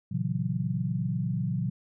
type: chord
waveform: sine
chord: F# dominant seventh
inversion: first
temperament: equal with one note detuned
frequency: 116.54 / 136.37 / 164.81 / 185 Hz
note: A#2 / C#3 / E3 / F#3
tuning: 0 / -28 / 0 / 0 cents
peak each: -32 dBFS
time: 0.11-1.7 s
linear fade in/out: 10 ms
effects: none